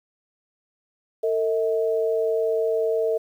sine tone pair together, 451.8 / 639 Hz, A4 / D#5, +46 / +46 cents, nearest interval tritone, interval 600 cents, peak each -21 / -25 dBFS, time 1.23-3.18 s, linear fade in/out 10 ms, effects 9-bit

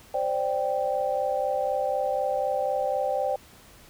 sine chord, C suspended second, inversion none, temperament equal, 523.3 / 587.3 / 784 Hz, C5 / D5 / G5, 0 / 0 / 0 cents, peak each -28 dBFS, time 0.14-3.36 s, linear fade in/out 5 ms, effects pink hiss -52 dBFS RMS until 3.89 s

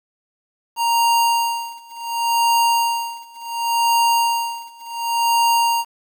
square tone with tremolo, 932.3 Hz, A#5, in tune, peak -14 dBFS, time 0.76-5.85 s, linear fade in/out 50 ms, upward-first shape sine, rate 0.69 Hz, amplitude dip 95%, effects 8-bit

